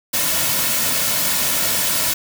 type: noise with comb filter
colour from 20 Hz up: white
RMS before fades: -19 dBFS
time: 0.13-2.14 s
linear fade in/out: 10 ms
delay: 2.5 ms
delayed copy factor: -0.5
effects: none